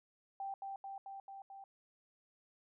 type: tone with echo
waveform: sine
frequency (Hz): 784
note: G5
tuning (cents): 0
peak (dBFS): -39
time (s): 0.4-0.54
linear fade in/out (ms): 2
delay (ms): 220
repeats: 5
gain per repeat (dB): -2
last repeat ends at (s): 1.64
effects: none